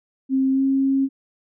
sine tone with pitch glide, 265.8 to 270.1 Hz, C4 to C#4, +27 to -45 cents, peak -16 dBFS, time 0.29-1.09 s, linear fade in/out 50 ms, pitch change +28 cents, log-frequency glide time 0.52-0.63 s, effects none

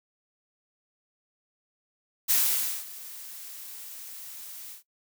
blue noise with ADSR envelope, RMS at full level -22 dBFS, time 2.28-4.83 s, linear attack 26 ms, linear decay 540 ms, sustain -20 dB, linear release 120 ms, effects noise-tail reverb RT60 0.1 s tail -18 dB re dry

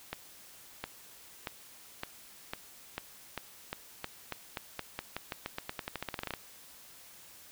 accelerating click train, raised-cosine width 0.3 ms, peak -19 dBFS, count 29, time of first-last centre 0.13-6.337 s, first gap 710 ms, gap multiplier 0.89, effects white hiss -54 dBFS RMS until 7.51 s

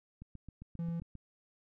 click train, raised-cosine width 5 ms, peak -35 dBFS, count 8, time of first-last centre 0.22-1.153 s, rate 7.5 Hz
triangle tone, 168.2 Hz, E3, 35 cents sharp, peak -32 dBFS, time 0.79-1 s, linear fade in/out 2 ms
effects none

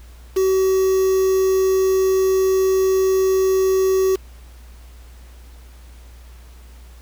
triangle tone with quantisation, 379.6 Hz, F#4, 44 cents sharp, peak -12 dBFS, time 0.36-4.16 s, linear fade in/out 10 ms, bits 5, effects added 60 Hz sine -39 dBFS peak until 7.01 s + pink hiss -51 dBFS RMS until 7.01 s

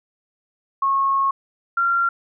sine tone pair in turn, 1092 / 1378.6 Hz, C#6 / F6, -26 / -23 cents, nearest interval major third, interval 403 cents, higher second, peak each -16 dBFS, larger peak neither, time 0.82-1.31 / 1.77-2.09 s, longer first, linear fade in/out 5 ms, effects none

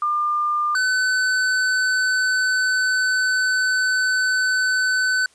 sine / square tone pair in turn, 1200 / 1511.9 Hz, D6 / F#6, +37 / +37 cents, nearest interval major third, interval 400 cents, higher second, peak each -18 dBFS, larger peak neither, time 0.02-0.75 / 0.75-5.26 s, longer second, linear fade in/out 2 ms, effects white hiss -56 dBFS RMS until 5.34 s + resampled to 22050 Hz

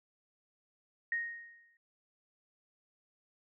sine tone with exponential decay, 1864.7 Hz, A#6, in tune, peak -29 dBFS, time 1.12-1.77 s, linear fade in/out 2 ms, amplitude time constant 140 ms, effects none

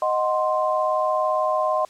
sine chord, C diminished, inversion first, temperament equal, 622.3 / 740 / 1046.5 Hz, Eb5 / Gb5 / C6, 0 / 0 / 0 cents, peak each -22 / -26 / -23 dBFS, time 0.02-1.85 s, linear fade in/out 2 ms, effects white hiss -52 dBFS RMS until 1.89 s + low-pass 8000 Hz 12 dB/octave

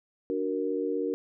sine chord, D augmented, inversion none, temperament equal, 293.7 / 370 / 466.2 Hz, D4 / F#4 / A#4, 0 / 0 / 0 cents, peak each -32 / -32 / -30 dBFS, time 0.3-1.14 s, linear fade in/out 0 ms, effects none

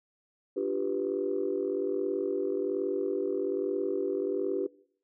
sine chord, G dominant seventh, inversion second, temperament equal with one note detuned, 293.7 / 350.8 / 392 / 493.9 Hz, D4 / F4 / G4 / B4, 0 / +8 / 0 / 0 cents, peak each -35 / -34 / -30 / -34 dBFS, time 0.56-4.67 s, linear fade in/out 10 ms, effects noise-tail reverb RT60 0.6 s tail -21 dB re dry + tanh soft clip ceiling -18 dBFS

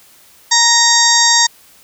harmonic tone, 932.3 Hz, A#5, in tune, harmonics 1 / 2 / 4 / 5 / 6 / 7 / 8, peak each -16 / -16 / -16 / -16 / -16 / -16 / -16 dBFS, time 0.51-1.47 s, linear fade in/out 10 ms, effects white hiss -46 dBFS RMS until 1.83 s

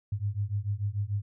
sine beating tone pair, 98.8 / 105.6 Hz, G2 / G#2, +14 / +29 cents, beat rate 6.8 Hz, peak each -31 dBFS, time 0.12-1.22 s, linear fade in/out 5 ms, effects none

